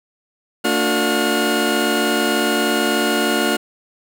25% pulse tone cluster, 226.7 / 293.3 / 361.7 / 1430 Hz, A#3 / D4 / F#4 / F6, -48 / -2 / -39 / +41 cents, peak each -18 dBFS, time 0.64-3.57 s, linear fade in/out 10 ms, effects none

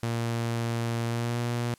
sawtooth tone with pitch glide, 116.54 to 119.54 Hz, A#2 to A#2, 0 to +44 cents, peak -23 dBFS, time 0.03-1.74 s, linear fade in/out 0 ms, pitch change +44 cents, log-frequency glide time 1.07-1.38 s, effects white hiss -60 dBFS RMS until 1.78 s + low-pass 12000 Hz 12 dB/octave

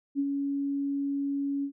sine tone with ADSR envelope, 280 Hz, C#4, 18 cents sharp, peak -23 dBFS, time 0.15-1.72 s, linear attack 42 ms, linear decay 51 ms, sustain -4 dB, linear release 83 ms, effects none

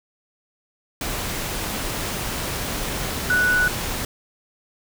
sine tone in noise, 1478 Hz, F#6, 2 cents flat, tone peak -16 dBFS, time 3.3-3.68 s, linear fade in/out 2 ms, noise pink, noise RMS -27 dBFS, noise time 1.01-4.05 s, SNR +8 dB, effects none

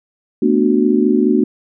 sine chord, B minor seventh, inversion third, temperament just, 222.2 / 246.9 / 296.3 / 370.4 Hz, A3 / B3 / D4 / F#4, +17 / 0 / +15 / +2 cents, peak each -16 dBFS, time 0.42-1.44 s, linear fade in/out 5 ms, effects none

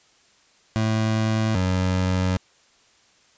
25% pulse tone pair in turn, 110 / 92.5 Hz, A2 / F#2, 0 / 0 cents, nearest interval minor third, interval 300 cents, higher first, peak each -16 dBFS, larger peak neither, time 0.76-1.55 / 1.55-2.37 s, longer second, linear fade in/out 0 ms, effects white hiss -58 dBFS RMS until 3.37 s + resampled to 16000 Hz

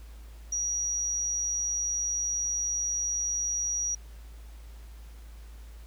sine tone, 5770 Hz, F#8, 44 cents flat, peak -27 dBFS, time 0.52-3.95 s, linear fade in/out 5 ms, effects added 55 Hz sine -43 dBFS peak until 5.86 s + pink hiss -58 dBFS RMS until 5.86 s

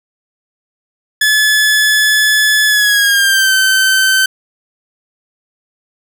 sawtooth tone with pitch glide, 1719 to 1540.3 Hz, A6 to G6, -41 to -31 cents, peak -5 dBFS, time 1.21-4.26 s, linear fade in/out 5 ms, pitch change -190 cents, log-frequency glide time 2.67-3.53 s, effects none

